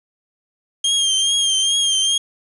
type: tone with vibrato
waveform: sawtooth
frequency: 3203 Hz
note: G7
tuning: 37 cents sharp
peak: -12 dBFS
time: 0.84-2.18 s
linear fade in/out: 5 ms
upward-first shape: triangle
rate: 2.4 Hz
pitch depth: 54 cents each way
effects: resampled to 24000 Hz + 7-bit